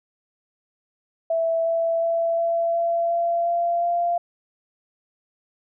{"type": "tone with pitch steps", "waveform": "sine", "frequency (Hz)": [659.3, 663.9, 668.5, 673.2, 677.8, 682.6, 687.3, 692.1], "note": ["E5", "E5", "E5", "E5", "E5", "F5", "F5", "F5"], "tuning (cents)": [0, 12, 24, 36, 48, -40, -28, -16], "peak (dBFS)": -19, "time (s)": [1.3, 4.18], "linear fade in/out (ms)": 5, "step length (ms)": 360, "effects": []}